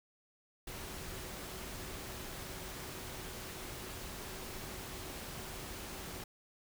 sine tone in noise, 374.8 Hz, F#4, 22 cents sharp, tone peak -55 dBFS, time 0.67-6.24 s, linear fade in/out 5 ms, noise pink, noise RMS -45 dBFS, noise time 0.67-6.24 s, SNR -13 dB, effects none

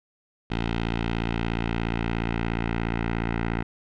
10% pulse tone with low-pass filter sweep, 57 Hz, A#1, 38 cents flat, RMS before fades -27 dBFS, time 0.5-3.63 s, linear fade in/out 10 ms, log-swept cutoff 3200 to 2100 Hz, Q 1.8, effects none

